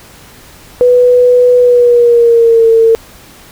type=tone with pitch glide; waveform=sine; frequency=493.9 to 452.9 Hz; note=B4 to A#4; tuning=0 to -50 cents; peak=-3 dBFS; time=0.81-2.95 s; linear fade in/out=0 ms; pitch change=-150 cents; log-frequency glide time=1.58-2.69 s; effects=pink hiss -37 dBFS RMS until 3.51 s

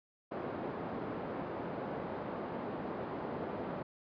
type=band-pass noise; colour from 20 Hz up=pink; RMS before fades=-40 dBFS; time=0.31-3.83 s; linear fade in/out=10 ms; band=210 to 900 Hz; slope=12 dB/octave; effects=resampled to 11025 Hz

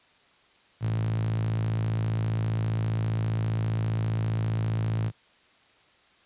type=tone with high-pass filter; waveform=sawtooth; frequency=55 Hz; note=A1; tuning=in tune; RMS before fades=-27 dBFS; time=0.8-5.12 s; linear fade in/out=50 ms; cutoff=120 Hz; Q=9.3; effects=white hiss -60 dBFS RMS until 6.25 s + resampled to 8000 Hz

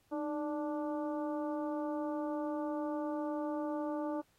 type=harmonic tone with a mistuned harmonic; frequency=293.7 Hz; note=D4; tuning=in tune; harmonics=1 / 2 / 3 / 4 / 5; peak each=-36 / -39 / -43 / -48 / -57 dBFS; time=0.11-4.22 s; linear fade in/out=20 ms; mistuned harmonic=1; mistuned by=+69 cents; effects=pink hiss -72 dBFS RMS until 4.38 s + AAC 48 kbps

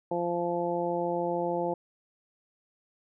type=harmonic tone; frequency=173.2 Hz; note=F3; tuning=14 cents flat; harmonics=1 / 2 / 3 / 4 / 5; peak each=-37 / -32 / -31 / -35 / -34 dBFS; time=0.11-1.74 s; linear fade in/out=5 ms; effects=none

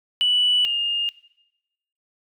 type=tone pair in turn; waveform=sine; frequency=2960 / 2828 Hz; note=F#7 / F7; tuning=0 / +21 cents; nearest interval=minor second; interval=79 cents; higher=first; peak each=-15 / -21 dBFS; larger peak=first; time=0.21-0.65 / 0.65-1.09 s; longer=neither; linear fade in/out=0 ms; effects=noise-tail reverb RT60 0.9 s tail -18 dB re dry + tanh soft clip ceiling -11 dBFS

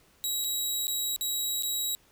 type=tone with dropouts; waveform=15% pulse; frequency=3861 Hz; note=B7; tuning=40 cents flat; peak=-21 dBFS; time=0.24-1.95 s; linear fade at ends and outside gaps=0 ms; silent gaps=0.441-0.445 / 0.87-0.88 / 1.162-1.21 / 1.624-1.633 s; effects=pink hiss -62 dBFS RMS until 2.11 s

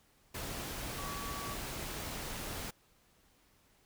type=tone in noise; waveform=sine; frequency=1138 Hz; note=C#6; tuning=45 cents sharp; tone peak=-43 dBFS; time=0.98-1.55 s; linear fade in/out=10 ms; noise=pink; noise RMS=-41 dBFS; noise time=0.34-2.71 s; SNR=-5 dB; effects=pink hiss -68 dBFS RMS until 3.85 s

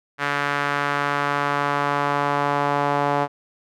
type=tone with band-pass filter sweep; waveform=sawtooth; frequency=143.5 Hz; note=D3; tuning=40 cents flat; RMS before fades=-22 dBFS; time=0.18-3.28 s; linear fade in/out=50 ms; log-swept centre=1600 to 830 Hz; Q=1.7; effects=none

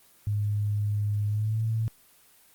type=tone with pitch glide; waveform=sine; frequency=103.8 to 111.89 Hz; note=G#2 to A2; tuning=0 to +29 cents; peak=-24 dBFS; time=0.27-1.88 s; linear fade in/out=0 ms; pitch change=+129 cents; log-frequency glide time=1.27-1.63 s; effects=white hiss -58 dBFS RMS until 2.54 s + Opus 24 kbps

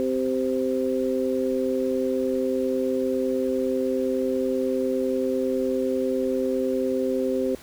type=harmonic tone; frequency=130 Hz; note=C3; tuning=11 cents flat; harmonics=2 / 3 / 4; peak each=-26 / -26 / -26 dBFS; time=0-7.55 s; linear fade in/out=0 ms; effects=pink hiss -47 dBFS RMS until 7.62 s

